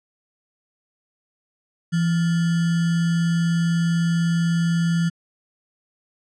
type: tone with sample-and-hold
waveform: sine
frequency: 168 Hz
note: E3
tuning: 33 cents sharp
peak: -17 dBFS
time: 1.92-5.1 s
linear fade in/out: 20 ms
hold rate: 1575 Hz
effects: resampled to 22050 Hz